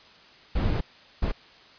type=noise bursts at uneven times; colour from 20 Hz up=brown; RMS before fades=-24 dBFS; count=2; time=0.55-0.81 / 1.22-1.32 s; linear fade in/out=10 ms; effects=white hiss -52 dBFS RMS until 1.78 s + resampled to 11025 Hz